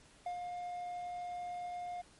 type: tone with ADSR envelope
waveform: triangle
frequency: 710 Hz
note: F5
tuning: 28 cents sharp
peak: -33 dBFS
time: 0.26-2.02 s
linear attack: 4 ms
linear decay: 84 ms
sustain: -4 dB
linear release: 13 ms
effects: pink hiss -62 dBFS RMS until 2.19 s + MP3 48 kbps